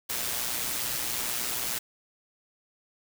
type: noise with amplitude modulation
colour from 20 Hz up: white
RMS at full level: -29 dBFS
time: 0.09-1.79 s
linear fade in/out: 10 ms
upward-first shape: sine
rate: 121 Hz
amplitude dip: 45%
effects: none